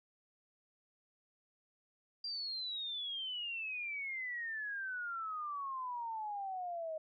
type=exponential sweep; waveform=sine; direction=down; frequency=4772 to 622.3 Hz; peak=-38 dBFS; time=2.24-6.98 s; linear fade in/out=5 ms; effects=none